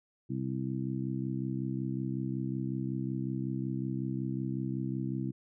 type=harmonic tone; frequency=65.41 Hz; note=C2; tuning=in tune; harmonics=2 / 3 / 4 / 5; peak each=-35 / -37 / -38 / -39 dBFS; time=0.29-5.32 s; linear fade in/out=20 ms; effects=none